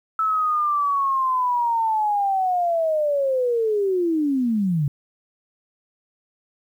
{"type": "linear sweep", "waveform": "sine", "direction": "down", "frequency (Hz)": [1313, 135.5], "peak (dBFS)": -18, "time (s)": [0.19, 4.88], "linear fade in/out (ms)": 2, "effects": ["9-bit"]}